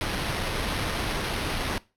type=noise with sample-and-hold; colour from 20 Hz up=pink; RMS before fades=-29 dBFS; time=0.01-1.78 s; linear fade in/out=0 ms; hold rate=7350 Hz; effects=noise-tail reverb RT60 0.3 s tail -21 dB re dry + low-pass 12000 Hz 12 dB/octave